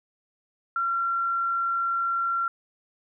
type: tone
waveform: sine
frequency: 1368 Hz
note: F6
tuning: 36 cents flat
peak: -23 dBFS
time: 0.76-2.48 s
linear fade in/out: 2 ms
effects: none